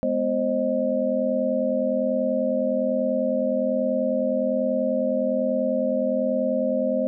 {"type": "tone cluster", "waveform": "sine", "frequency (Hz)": [209.2, 250.4, 530, 620], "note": ["G#3", "B3", "C5", "D#5"], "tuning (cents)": [13, 24, 22, -6], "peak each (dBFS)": [-29, -26, -24, -26], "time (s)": [0.03, 7.07], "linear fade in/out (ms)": 0, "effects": []}